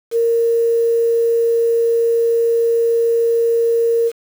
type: tone with quantisation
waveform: sine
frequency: 463.4 Hz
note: A#4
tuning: 10 cents flat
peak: -12 dBFS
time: 0.11-4.12 s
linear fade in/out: 50 ms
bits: 6
effects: none